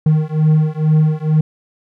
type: beating tone pair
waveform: triangle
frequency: 154 / 156.2 Hz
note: D#3 / D#3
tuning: -17 / +7 cents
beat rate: 2.2 Hz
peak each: -12 dBFS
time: 0.06-1.41 s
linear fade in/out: 5 ms
effects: none